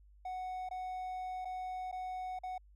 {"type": "tone with dropouts", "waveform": "triangle", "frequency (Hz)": 740, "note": "F#5", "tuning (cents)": 0, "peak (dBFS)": -36, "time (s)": [0.25, 2.58], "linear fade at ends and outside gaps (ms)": 5, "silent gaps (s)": [[0.69, 0.71], [1.448, 1.453], [1.915, 1.925], [2.39, 2.434]], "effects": ["added 50 Hz sine -58 dBFS peak until 2.75 s"]}